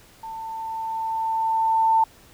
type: tone with level ramp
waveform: sine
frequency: 894 Hz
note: A5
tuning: 27 cents sharp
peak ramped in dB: -32 to -14 dBFS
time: 0.23-2.04 s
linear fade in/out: 5 ms
effects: pink hiss -52 dBFS RMS until 2.33 s